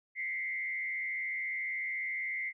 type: tone with frequency modulation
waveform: sine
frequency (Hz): 2088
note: C7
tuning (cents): -4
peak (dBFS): -33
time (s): 0.15-2.53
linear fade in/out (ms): 50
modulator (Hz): 94.1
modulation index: 0.94
effects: none